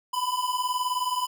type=beating tone pair; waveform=square; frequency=987.8 / 1006.8 Hz; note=B5 / B5; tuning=0 / +33 cents; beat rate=19 Hz; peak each=-30 / -28 dBFS; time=0.13-1.27 s; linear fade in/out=10 ms; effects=none